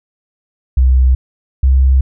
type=tone pair in turn; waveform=sine; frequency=64.1 / 65.94 Hz; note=C2 / C2; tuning=-35 / +14 cents; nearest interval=unison; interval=49 cents; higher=second; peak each=-6 dBFS; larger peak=neither; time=0.77-1.15 / 1.63-2.01 s; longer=neither; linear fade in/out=5 ms; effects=none